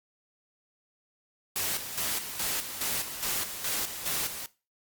white noise with tremolo, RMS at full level -30 dBFS, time 1.56-4.46 s, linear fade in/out 0 ms, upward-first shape square, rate 2.4 Hz, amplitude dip 60%, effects noise-tail reverb RT60 0.3 s tail -19 dB re dry + Opus 48 kbps

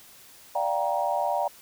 sine chord, G minor seventh, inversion second, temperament just, 588 / 705.6 / 784 / 940.8 Hz, D5 / F5 / G5 / Bb5, +2 / +18 / 0 / +16 cents, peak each -29 dBFS, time 0.55-1.48 s, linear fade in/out 5 ms, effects white hiss -51 dBFS RMS until 1.61 s

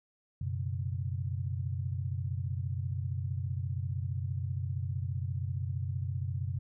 sine chord, F# suspended fourth, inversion none, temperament equal, 92.5 / 123.47 / 138.59 Hz, F#2 / B2 / C#3, 0 / 0 / 0 cents, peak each -34 / -36 / -39 dBFS, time 0.41-6.59 s, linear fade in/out 5 ms, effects none

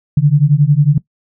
sine beating tone pair, 140.6 / 151.6 Hz, C#3 / D#3, +25 / -45 cents, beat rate 11 Hz, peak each -10 dBFS, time 0.17-0.98 s, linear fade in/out 5 ms, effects noise-tail reverb RT60 0.1 s tail -19 dB re dry

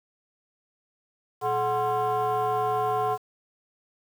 sine tone with frequency modulation, 740 Hz, F#5, in tune, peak -21 dBFS, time 1.41-3.18 s, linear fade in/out 50 ms, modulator 311 Hz, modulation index 1.2, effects tanh soft clip ceiling -20 dBFS + 8-bit

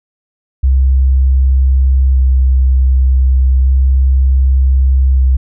sine tone with vibrato, 65.41 Hz, C2, in tune, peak -6 dBFS, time 0.63-5.37 s, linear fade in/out 10 ms, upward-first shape square, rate 0.33 Hz, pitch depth 12 cents each way, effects none

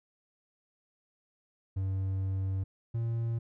triangle tone pair in turn, 95.7 / 115.54 Hz, G2 / A#2, -41 / -15 cents, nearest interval minor third, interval 326 cents, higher second, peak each -27 dBFS, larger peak neither, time 1.76-2.64 / 2.94-3.39 s, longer first, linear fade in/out 10 ms, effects none

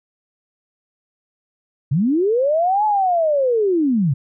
sine linear two-way sweep, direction up then down, 122.7 to 865 to 122.7 Hz, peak -14 dBFS, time 1.91-4.14 s, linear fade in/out 10 ms, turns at 2.85 s, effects none

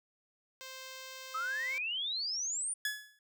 5% pulse tone, 523.3 Hz, C5, in tune, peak -33 dBFS, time 0.61-1.78 s, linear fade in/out 0 ms
sine exponential sweep, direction up, 1244.5 to 9510 Hz, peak -33 dBFS, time 1.34-2.74 s, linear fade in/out 10 ms
sawtooth tone with exponential decay, 1700 Hz, G#6, 40 cents sharp, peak -26 dBFS, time 2.85-3.19 s, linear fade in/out 2 ms, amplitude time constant 73 ms
effects none

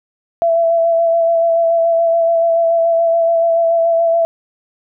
sine tone with vibrato, 668 Hz, E5, 23 cents sharp, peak -10 dBFS, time 0.42-4.25 s, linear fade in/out 0 ms, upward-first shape sine, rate 7 Hz, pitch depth 20 cents each way, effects none

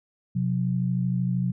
sine tone pair together, 127.99 / 181 Hz, C3 / F#3, -38 / -38 cents, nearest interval tritone, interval 600 cents, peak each -25 dBFS, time 0.35-1.52 s, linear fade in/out 10 ms, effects none

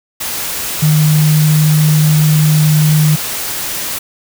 sine tone in noise, 153.2 Hz, D#3, 27 cents flat, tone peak -7 dBFS, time 0.82-3.16 s, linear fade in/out 10 ms, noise white, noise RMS -20 dBFS, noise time 0.2-3.99 s, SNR +10 dB, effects none

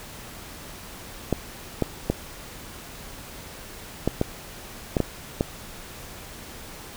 clicks, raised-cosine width 2 ms, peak -7 dBFS, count 8, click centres 1.327 / 1.823 / 2.1 / 4.076 / 4.214 / 4.968 / 5.003 / 5.409 s, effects pink hiss -41 dBFS RMS until 6.96 s

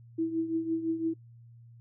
sine tone with tremolo, 326.4 Hz, E4, 17 cents flat, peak -24 dBFS, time 0.18-1.14 s, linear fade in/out 10 ms, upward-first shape triangle, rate 5.9 Hz, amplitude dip 75%, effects noise-tail reverb RT60 0.1 s tail -19 dB re dry + added 117 Hz sine -50 dBFS peak until 1.8 s

